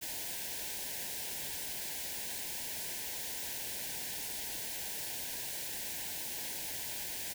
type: band-stop noise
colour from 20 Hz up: white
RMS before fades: -40 dBFS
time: 0.01-7.34 s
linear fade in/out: 20 ms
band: 1000 to 1500 Hz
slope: 96 dB/octave
effects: none